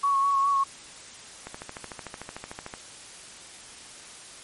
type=tone with vibrato; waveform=sine; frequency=1108.7 Hz; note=C#6; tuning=in tune; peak=-20 dBFS; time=0.03-0.64 s; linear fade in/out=10 ms; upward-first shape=sine; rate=4.9 Hz; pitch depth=26 cents each way
type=click train; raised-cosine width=0.5 ms; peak=-21 dBFS; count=18; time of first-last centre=1.47-2.739 s; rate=13.4 Hz
effects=white hiss -45 dBFS RMS until 4.43 s + MP3 48 kbps